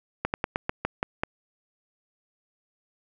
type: slowing click train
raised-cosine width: 0.5 ms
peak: -10 dBFS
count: 8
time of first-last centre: 0.25-1.235 s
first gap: 89 ms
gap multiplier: 1.15
effects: none